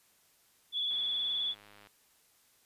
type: tone with vibrato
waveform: sine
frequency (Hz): 3415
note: G#7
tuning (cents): +48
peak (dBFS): -30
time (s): 0.72-1.55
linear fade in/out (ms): 50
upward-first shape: square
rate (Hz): 19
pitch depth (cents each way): 25
type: click train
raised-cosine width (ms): 0.3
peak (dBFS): -39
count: 100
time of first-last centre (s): 0.91-1.871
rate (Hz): 103
effects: white hiss -67 dBFS RMS until 2.65 s + resampled to 32000 Hz